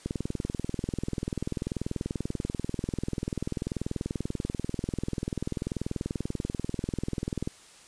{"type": "click train", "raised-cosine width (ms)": 3, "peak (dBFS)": -17, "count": 153, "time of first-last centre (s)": [0.06, 7.475], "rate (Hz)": 20.5, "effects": ["white hiss -53 dBFS RMS until 7.87 s", "resampled to 22050 Hz"]}